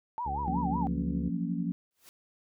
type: tone with vibrato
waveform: sine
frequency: 863 Hz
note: A5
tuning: 34 cents flat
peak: -31 dBFS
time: 0.18-0.87 s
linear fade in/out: 0 ms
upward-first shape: sine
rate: 5.4 Hz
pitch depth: 230 cents each way
type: harmonic tone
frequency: 71.1 Hz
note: C#2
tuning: 45 cents sharp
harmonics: 1 / 2 / 3 / 4 / 5 / 6 / 7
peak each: -36 / -42 / -46 / -48 / -50 / -52 / -53 dBFS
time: 0.25-1.3 s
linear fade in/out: 20 ms
type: chord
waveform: sine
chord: Gb major seventh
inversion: third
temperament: just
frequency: 173.43 / 185 / 231.2 / 277.5 Hz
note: F3 / Gb3 / Bb3 / Db4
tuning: -12 / 0 / -14 / +2 cents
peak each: -32 / -37 / -35 / -36 dBFS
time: 0.48-1.72 s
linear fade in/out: 0 ms
type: noise with exponential growth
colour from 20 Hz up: white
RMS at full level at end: -50 dBFS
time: 1.91-2.09 s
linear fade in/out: 0 ms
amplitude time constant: 39 ms
effects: none